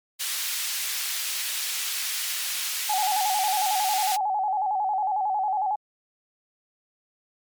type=high-pass noise; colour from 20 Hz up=pink; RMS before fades=-29 dBFS; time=0.19-4.17 s; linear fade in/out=20 ms; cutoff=2600 Hz; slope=12 dB/octave
type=tone with vibrato; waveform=sine; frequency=800 Hz; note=G5; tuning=35 cents sharp; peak=-22 dBFS; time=2.89-5.76 s; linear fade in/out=10 ms; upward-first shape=square; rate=11 Hz; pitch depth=91 cents each way
effects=MP3 96 kbps